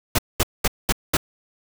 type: noise bursts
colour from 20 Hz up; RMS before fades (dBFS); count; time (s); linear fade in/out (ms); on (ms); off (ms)
pink; -18; 5; 0.15-1.17; 5; 36; 210
effects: none